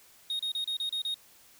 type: tone bursts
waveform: triangle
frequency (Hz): 3729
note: A#7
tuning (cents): 0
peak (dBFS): -28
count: 7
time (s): 0.3-1.143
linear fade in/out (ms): 2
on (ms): 93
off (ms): 32
effects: white hiss -58 dBFS RMS until 1.59 s